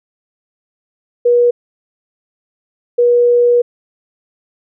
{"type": "tone bursts at uneven times", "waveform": "sine", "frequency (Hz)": 482.3, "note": "B4", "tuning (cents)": -41, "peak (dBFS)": -7, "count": 2, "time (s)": [[1.25, 1.51], [2.98, 3.62]], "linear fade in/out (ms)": 10, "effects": []}